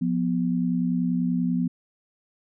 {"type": "tone pair together", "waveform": "sine", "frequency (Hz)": [176.54, 246.9], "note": ["F3", "B3"], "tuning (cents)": [19, 0], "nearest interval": "tritone", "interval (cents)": 581, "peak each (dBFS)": -24, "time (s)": [0.01, 1.68], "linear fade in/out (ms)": 10, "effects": []}